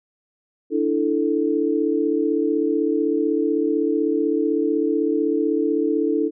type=chord; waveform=sine; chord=D suspended second; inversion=none; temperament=equal; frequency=293.7 / 329.6 / 440 Hz; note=D4 / E4 / A4; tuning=0 / 0 / 0 cents; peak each=-22 / -22 / -22 dBFS; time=0.7-6.31 s; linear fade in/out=50 ms; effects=none